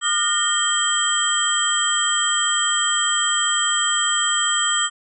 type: tone cluster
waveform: sine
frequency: 1205 / 1421 / 1847 / 3168 / 7800 Hz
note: D6 / F6 / A#6 / G7 / B8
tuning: +44 / +30 / -16 / +18 / -23 cents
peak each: -24 / -26 / -27 / -22 / -22 dBFS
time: 0.01-4.9 s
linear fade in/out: 50 ms
effects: none